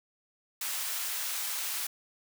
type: high-pass noise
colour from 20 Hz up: white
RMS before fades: -34 dBFS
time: 0.61-1.87 s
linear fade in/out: 5 ms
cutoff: 940 Hz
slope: 12 dB/octave
effects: none